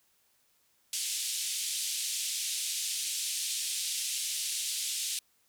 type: band-pass noise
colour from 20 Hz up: white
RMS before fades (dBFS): -34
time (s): 0.93-5.19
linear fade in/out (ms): 2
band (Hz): 2800 to 10000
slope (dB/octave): 24
effects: white hiss -70 dBFS RMS until 5.48 s